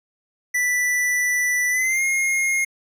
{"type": "tone with pitch glide", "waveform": "square", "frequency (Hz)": [1975.5, 2142], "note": ["B6", "C7"], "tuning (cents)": [0, 40], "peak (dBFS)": -19, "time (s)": [0.54, 2.65], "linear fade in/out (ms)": 10, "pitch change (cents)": 140, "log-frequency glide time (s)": [1.7, 2.03], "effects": ["resampled to 32000 Hz"]}